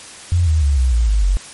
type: tone with pitch steps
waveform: sine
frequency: 87.31 / 78.69 / 70.92 / 63.91 / 57.6 / 51.91 / 46.79 Hz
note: F2 / D#2 / C#2 / C2 / A#1 / G#1 / F#1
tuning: 0 / +20 / +40 / -40 / -20 / 0 / +20 cents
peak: -11 dBFS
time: 0.32-1.37 s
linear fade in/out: 0 ms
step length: 150 ms
effects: white hiss -36 dBFS RMS until 1.53 s + MP3 48 kbps

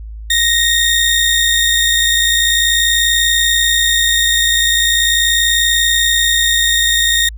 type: tone pair together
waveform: 30% pulse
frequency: 1864.7 / 3669 Hz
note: A#6 / A#7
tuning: 0 / -28 cents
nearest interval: octave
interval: 1172 cents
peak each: -11 dBFS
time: 0.3-7.29 s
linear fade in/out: 5 ms
effects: added 54 Hz sine -26 dBFS peak until 7.37 s

